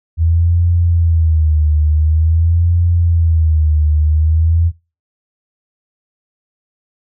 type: tone with vibrato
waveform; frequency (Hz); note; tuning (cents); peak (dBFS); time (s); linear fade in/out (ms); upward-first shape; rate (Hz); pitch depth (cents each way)
sine; 81; E2; -30; -9; 0.17-4.72; 50; sine; 0.47; 110
effects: noise-tail reverb RT60 0.3 s tail -21 dB re dry